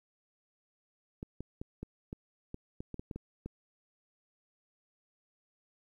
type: clicks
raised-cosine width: 3 ms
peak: -27 dBFS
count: 12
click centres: 1.229 / 1.406 / 1.615 / 1.83 / 2.129 / 2.544 / 2.805 / 2.943 / 2.995 / 3.112 / 3.16 / 3.46 s
effects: 11-bit

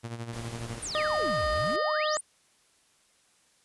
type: tone with tremolo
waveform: sawtooth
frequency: 116.54 Hz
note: A#2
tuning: in tune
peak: -29 dBFS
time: 0.03-0.8 s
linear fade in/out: 20 ms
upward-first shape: sine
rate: 12 Hz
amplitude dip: 65%
type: noise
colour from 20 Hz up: pink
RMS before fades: -43 dBFS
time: 0.33-1.76 s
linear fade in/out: 0 ms
type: exponential two-way sweep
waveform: sine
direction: down then up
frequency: 9956 to 49.83 to 9956 Hz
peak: -33 dBFS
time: 0.82-2.21 s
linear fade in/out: 10 ms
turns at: 1.5 s
type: harmonic tone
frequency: 612 Hz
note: D#5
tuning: 29 cents flat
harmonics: 1 / 2 / 3 / 5 / 6 / 7 / 8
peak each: -28 / -30 / -34 / -45 / -47 / -45 / -41 dBFS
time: 0.95-2.17 s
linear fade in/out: 0 ms
effects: white hiss -65 dBFS RMS until 3.64 s + resampled to 24000 Hz

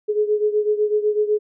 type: beating tone pair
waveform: sine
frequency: 420 / 428 Hz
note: G#4 / A4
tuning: +19 / -48 cents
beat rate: 8 Hz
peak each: -18 / -22 dBFS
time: 0.08-1.39 s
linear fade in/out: 20 ms
effects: none

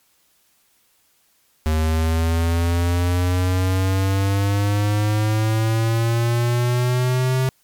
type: exponential sweep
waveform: square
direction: up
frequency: 77.78 to 131.1 Hz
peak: -17 dBFS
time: 1.66-7.49 s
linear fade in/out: 0 ms
effects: white hiss -61 dBFS RMS until 7.63 s + MP3 96 kbps

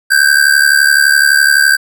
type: ring-modulated tone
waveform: square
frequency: 1568 Hz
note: G6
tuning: in tune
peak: -4 dBFS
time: 0.1-1.77 s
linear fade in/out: 20 ms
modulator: 35.9 Hz
effects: none

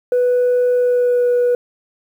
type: tone with pitch glide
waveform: sine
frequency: 493.9 to 488.2 Hz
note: B4 to B4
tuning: 0 to -20 cents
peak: -10 dBFS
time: 0.12-1.55 s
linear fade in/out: 2 ms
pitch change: -20 cents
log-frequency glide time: 0.74-1.28 s
effects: tanh soft clip ceiling -10 dBFS + 8-bit

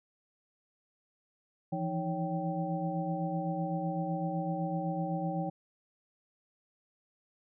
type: tone cluster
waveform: sine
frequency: 162.7 / 170.6 / 312.3 / 559 / 778 Hz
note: E3 / F3 / D#4 / C#5 / G5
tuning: -22 / -40 / +7 / +14 / -13 cents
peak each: -40 / -34 / -39 / -39 / -37 dBFS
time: 1.72-5.5 s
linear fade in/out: 10 ms
effects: none

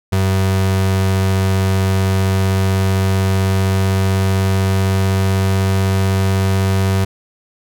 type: tone with pitch glide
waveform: 35% pulse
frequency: 95.5 to 96.05 Hz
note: G2 to G2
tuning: -45 to -35 cents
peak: -11 dBFS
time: 0.12-7.05 s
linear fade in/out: 10 ms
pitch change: +10 cents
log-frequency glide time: 1.46-6.06 s
effects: none

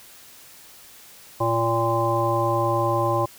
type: harmonic tone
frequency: 115 Hz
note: A#2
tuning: 23 cents flat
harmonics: 1 / 3 / 5 / 7 / 9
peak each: -26 / -26 / -25 / -27 / -24 dBFS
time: 1.4-3.26 s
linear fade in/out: 10 ms
effects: white hiss -47 dBFS RMS until 3.38 s

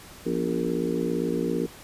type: harmonic tone with a mistuned harmonic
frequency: 57.7 Hz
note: A#1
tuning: 17 cents flat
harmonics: 3 / 4 / 5 / 6 / 7 / 8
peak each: -31 / -31 / -31 / -31 / -31 / -31 dBFS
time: 0.25-1.67 s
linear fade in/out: 20 ms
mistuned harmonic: 4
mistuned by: +76 cents
effects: pink hiss -46 dBFS RMS until 1.83 s + resampled to 32000 Hz

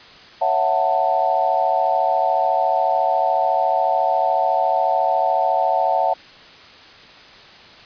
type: chord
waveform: sine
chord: F# minor seventh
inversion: second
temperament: just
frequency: 555 / 666 / 740 / 888 Hz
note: C#5 / E5 / F#5 / A5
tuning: +2 / +18 / 0 / +16 cents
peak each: -25 / -21 / -19 / -21 dBFS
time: 0.41-6.14 s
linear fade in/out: 10 ms
effects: white hiss -43 dBFS RMS until 7.85 s + resampled to 11025 Hz

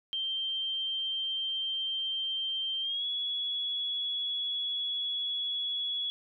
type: tone with pitch glide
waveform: sine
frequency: 3146 to 3372 Hz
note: G7 to G#7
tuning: +6 to +26 cents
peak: -30 dBFS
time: 0.13-6.1 s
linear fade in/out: 0 ms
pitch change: +120 cents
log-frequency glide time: 2.81-3.05 s
effects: none

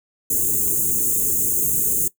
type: band-stop noise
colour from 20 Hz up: white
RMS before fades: -20 dBFS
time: 0.3-2.08 s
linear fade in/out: 5 ms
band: 470 to 6500 Hz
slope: 96 dB/octave
effects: noise-tail reverb RT60 0.1 s tail -18 dB re dry

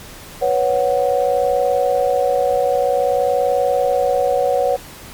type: chord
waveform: sine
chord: B suspended second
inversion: none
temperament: equal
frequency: 493.9 / 554.4 / 740 Hz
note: B4 / C#5 / F#5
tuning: 0 / 0 / 0 cents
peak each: -18 / -17 / -19 dBFS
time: 0.41-4.77 s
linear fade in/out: 20 ms
effects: pink hiss -37 dBFS RMS until 5.13 s + MP3 96 kbps

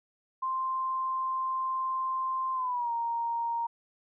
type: tone with pitch glide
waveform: sine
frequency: 1046.5 to 932.3 Hz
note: C6 to A#5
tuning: 0 to 0 cents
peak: -28 dBFS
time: 0.42-3.67 s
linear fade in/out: 10 ms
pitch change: -200 cents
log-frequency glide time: 2.54-2.92 s
effects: none

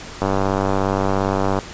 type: click train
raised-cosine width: 1 ms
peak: -5 dBFS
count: 134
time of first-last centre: 0.22-1.588 s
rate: 97.2 Hz
effects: pink hiss -35 dBFS RMS until 1.73 s + resampled to 16000 Hz

